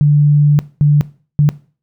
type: tone bursts at uneven times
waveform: sine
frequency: 146.83 Hz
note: D3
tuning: in tune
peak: -6 dBFS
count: 3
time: 0.01-0.59 / 0.81-1.01 / 1.39-1.49 s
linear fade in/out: 0 ms
effects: noise-tail reverb RT60 0.4 s tail -19 dB re dry